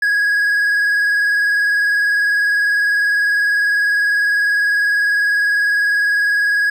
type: tone with vibrato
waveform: triangle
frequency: 1661.2 Hz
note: G#6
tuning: in tune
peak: -11 dBFS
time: 0.02-6.7 s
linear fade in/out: 5 ms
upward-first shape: sine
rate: 20 Hz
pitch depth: 36 cents each way
effects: none